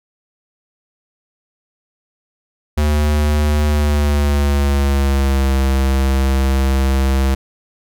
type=tone with pitch glide; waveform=square; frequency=74.7 to 66.94 Hz; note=D2 to C2; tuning=+30 to +40 cents; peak=-13 dBFS; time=2.77-7.35 s; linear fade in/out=10 ms; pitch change=-190 cents; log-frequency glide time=3.65-5.56 s; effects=none